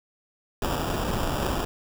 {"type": "noise with sample-and-hold", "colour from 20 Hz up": "pink", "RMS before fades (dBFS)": -27, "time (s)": [0.62, 1.65], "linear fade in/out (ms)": 2, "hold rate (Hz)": 2100, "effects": []}